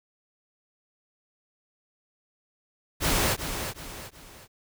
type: noise with echo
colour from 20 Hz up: pink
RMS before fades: -24 dBFS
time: 3-3.37 s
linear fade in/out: 50 ms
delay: 370 ms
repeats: 3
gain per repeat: -8 dB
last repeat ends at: 4.48 s
effects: none